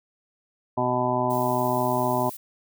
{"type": "harmonic tone", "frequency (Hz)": 124.8, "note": "B2", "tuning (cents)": 19, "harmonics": [1, 2, 3, 5, 6, 7, 8], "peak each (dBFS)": [-31, -29, -30, -27, -31, -28, -28], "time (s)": [0.77, 2.3], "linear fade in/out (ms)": 10}
{"type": "noise", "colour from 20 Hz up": "violet", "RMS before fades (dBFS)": -39, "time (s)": [1.3, 2.37], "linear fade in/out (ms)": 5}
{"effects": []}